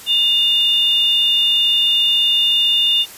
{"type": "tone pair together", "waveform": "sine", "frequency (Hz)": [2839, 3577], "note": ["F7", "A7"], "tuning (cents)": [28, 28], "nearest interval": "major third", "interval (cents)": 400, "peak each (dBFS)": -15, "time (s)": [0.06, 3.06], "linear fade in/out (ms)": 50, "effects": ["white hiss -37 dBFS RMS until 3.17 s", "resampled to 32000 Hz"]}